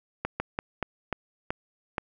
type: slowing click train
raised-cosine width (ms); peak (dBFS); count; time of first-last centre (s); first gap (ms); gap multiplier
0.5; -13; 7; 0.25-1.982; 150; 1.26
effects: none